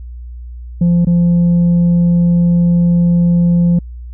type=tone with dropouts; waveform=sine; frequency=173.1 Hz; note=F3; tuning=15 cents flat; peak=-5 dBFS; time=0.81-3.79 s; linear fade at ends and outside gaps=5 ms; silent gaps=1.049-1.069 s; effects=tanh soft clip ceiling -7 dBFS + added 60 Hz sine -26 dBFS peak until 4.13 s